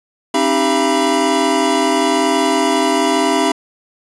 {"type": "tone cluster", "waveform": "square", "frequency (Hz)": [267.9, 308.9, 394.1, 679, 979], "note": ["C4", "D#4", "G4", "F5", "B5"], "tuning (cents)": [41, -12, 9, -49, -15], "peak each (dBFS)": -20, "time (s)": [0.34, 3.52], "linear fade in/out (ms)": 5, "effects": ["resampled to 24000 Hz", "7-bit"]}